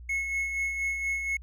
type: tone with tremolo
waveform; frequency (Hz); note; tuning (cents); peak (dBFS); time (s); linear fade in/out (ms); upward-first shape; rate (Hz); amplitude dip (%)
triangle; 2184; C#7; -26; -24; 0.09-1.37; 5; sine; 4.2; 45
effects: added 60 Hz sine -42 dBFS peak until 1.42 s